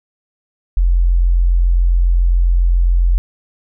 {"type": "tone", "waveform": "sine", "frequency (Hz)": 43.65, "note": "F1", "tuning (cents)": 0, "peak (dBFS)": -9, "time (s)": [0.77, 3.18], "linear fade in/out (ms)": 0, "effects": []}